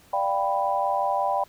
sine chord, G dominant seventh, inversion second, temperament equal, 587.3 / 698.5 / 784 / 987.8 Hz, D5 / F5 / G5 / B5, 0 / 0 / 0 / 0 cents, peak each -28 / -30 / -25 / -27 dBFS, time 0.13-1.44 s, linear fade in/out 5 ms, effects pink hiss -55 dBFS RMS until 1.48 s

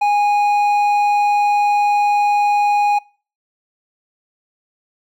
sine tone with hard clipping, 824 Hz, G#5, 14 cents flat, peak -14 dBFS, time 0.01-2.99 s, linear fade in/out 10 ms, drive 6 dB, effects noise-tail reverb RT60 0.4 s tail -25 dB re dry

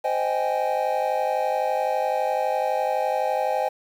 triangle chord, Ab major seventh, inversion first, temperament just, 519.1 / 623 / 778.7 / 830.6 Hz, C5 / Eb5 / G5 / Ab5, -14 / +2 / -12 / 0 cents, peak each -25 dBFS, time 0.04-3.69 s, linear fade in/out 10 ms, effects 8-bit

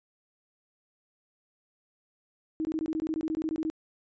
sine tone bursts, 316.5 Hz, D#4, 30 cents sharp, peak -27 dBFS, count 16, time 2.6-3.7 s, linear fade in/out 0 ms, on 50 ms, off 20 ms, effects resampled to 16000 Hz

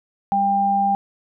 sine tone pair together, 198.8 / 795.2 Hz, G3 / G5, +25 / +25 cents, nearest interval 2 octaves, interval 2400 cents, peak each -25 / -16 dBFS, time 0.32-0.95 s, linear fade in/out 0 ms, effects none

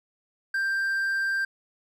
triangle tone, 1579 Hz, G6, 12 cents sharp, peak -22 dBFS, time 0.54-1.45 s, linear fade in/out 5 ms, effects none

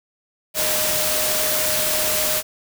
sine tone in noise, 617 Hz, D#5, 15 cents flat, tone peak -27 dBFS, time 0.54-2.43 s, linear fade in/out 50 ms, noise white, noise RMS -21 dBFS, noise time 0.54-2.43 s, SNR -9 dB, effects none

